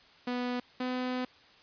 sawtooth tone pair in turn, 246.8 / 252.6 Hz, B3 / B3, -1 / +39 cents, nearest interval unison, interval 40 cents, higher second, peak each -27 dBFS, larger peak neither, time 0.27-0.6 / 0.8-1.25 s, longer second, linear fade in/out 5 ms, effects white hiss -58 dBFS RMS until 1.62 s + resampled to 11025 Hz

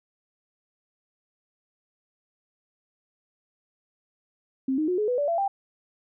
sine tone with pitch steps, 265 / 309.7 / 362 / 423.1 / 494.5 / 578 / 675.5 / 789.5 Hz, C4 / D#4 / F#4 / G#4 / B4 / D5 / E5 / G5, +22 / -8 / -38 / +32 / +2 / -28 / +42 / +12 cents, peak -22 dBFS, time 4.68-5.48 s, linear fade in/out 5 ms, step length 100 ms, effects none

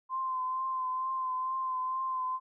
sine tone with vibrato, 1037 Hz, C6, 16 cents flat, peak -30 dBFS, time 0.09-2.4 s, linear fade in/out 50 ms, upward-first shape triangle, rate 2.2 Hz, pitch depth 29 cents each way, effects none

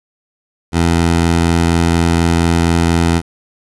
15% pulse tone, 84.2 Hz, E2, 37 cents sharp, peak -4 dBFS, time 0.72-3.22 s, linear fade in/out 50 ms, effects resampled to 24000 Hz + 7-bit

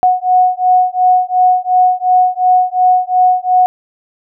sine beating tone pair, 732 / 734.8 Hz, F#5 / F#5, -19 / -12 cents, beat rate 2.8 Hz, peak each -11 dBFS, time 0.03-3.66 s, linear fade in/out 0 ms, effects none

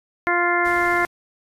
harmonic tone, 349.2 Hz, F4, in tune, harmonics 1 / 2 / 3 / 4 / 5 / 6, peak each -24 / -24 / -24 / -24 / -24 / -24 dBFS, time 0.27-1.05 s, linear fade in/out 0 ms
pink noise, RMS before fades -39 dBFS, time 0.64-1.07 s, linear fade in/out 20 ms
effects resampled to 32000 Hz

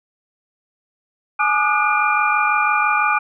sine tone cluster, 844 / 1185 / 1231 / 1458 / 2398 Hz, G#5 / D6 / D#6 / F#6 / D7, +28 / +15 / -19 / -26 / +36 cents, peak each -21 dBFS, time 1.39-3.19 s, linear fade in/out 10 ms, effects none

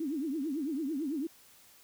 sine tone with vibrato, 294.4 Hz, D4, 4 cents sharp, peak -31 dBFS, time 0-1.27 s, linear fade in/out 5 ms, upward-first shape triangle, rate 9 Hz, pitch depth 260 cents each way, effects white hiss -59 dBFS RMS until 1.83 s

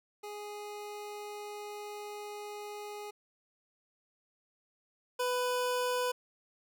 25% pulse tone pair in turn, 415.3 / 497.2 Hz, G#4 / B4, 0 / +12 cents, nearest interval minor third, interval 312 cents, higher second, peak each -37 / -26 dBFS, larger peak second, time 0.23-3.11 / 5.19-6.12 s, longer first, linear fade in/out 10 ms, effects none

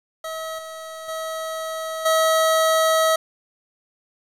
25% pulse tone with level steps, 642 Hz, E5, 46 cents flat, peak -24 / -29 / -23 / -12 dBFS, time 0.24-3.16 s, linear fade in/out 5 ms, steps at 0.58 / 1.08 / 2.05 s, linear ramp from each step 10 ms, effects resampled to 32000 Hz + 8-bit

